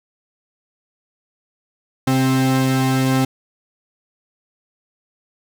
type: tone pair together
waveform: 45% pulse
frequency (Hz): 131.81 / 262.7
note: C3 / C4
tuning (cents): +13 / +7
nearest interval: octave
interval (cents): 1194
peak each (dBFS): -18 / -17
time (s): 2.07-3.25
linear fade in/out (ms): 5
effects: none